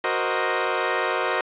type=chord; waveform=15% pulse; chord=C half-diminished seventh; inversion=second; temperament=equal; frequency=370 / 466.2 / 523.3 / 622.3 Hz; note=Gb4 / Bb4 / C5 / Eb5; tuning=0 / 0 / 0 / 0 cents; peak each=-21 dBFS; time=0.04-1.41 s; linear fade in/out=2 ms; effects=resampled to 8000 Hz + 8-bit